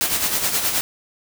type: noise with tremolo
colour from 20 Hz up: white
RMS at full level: -19 dBFS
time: 0.01-0.81 s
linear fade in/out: 0 ms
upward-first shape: sine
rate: 9.5 Hz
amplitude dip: 55%
effects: none